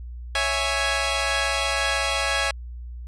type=chord; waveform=10% pulse; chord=C# minor; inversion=none; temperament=equal; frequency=554.4 / 659.3 / 830.6 Hz; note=C#5 / E5 / G#5; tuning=0 / 0 / 0 cents; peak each=-18 dBFS; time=0.35-2.51 s; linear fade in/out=2 ms; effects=added 60 Hz sine -33 dBFS peak until 3.07 s + resampled to 22050 Hz